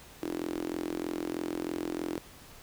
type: tone with high-pass filter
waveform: sawtooth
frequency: 43.16 Hz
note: F1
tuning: 20 cents flat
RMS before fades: -35 dBFS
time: 0.22-2.18 s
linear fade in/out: 0 ms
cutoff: 320 Hz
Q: 6.6
effects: pink hiss -52 dBFS RMS until 2.62 s